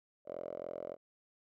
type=tone with band-pass filter; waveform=5% pulse; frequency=43.43 Hz; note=F1; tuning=9 cents flat; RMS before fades=-43 dBFS; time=0.25-0.97 s; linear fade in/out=50 ms; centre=590 Hz; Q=6.8; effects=none